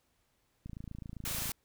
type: click train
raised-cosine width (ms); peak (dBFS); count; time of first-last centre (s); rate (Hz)
5; -31; 24; 0.66-1.493; 27.6
type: noise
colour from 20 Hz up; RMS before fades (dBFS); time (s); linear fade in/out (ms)
white; -37; 1.25-1.52; 2
effects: pink hiss -75 dBFS RMS until 1.64 s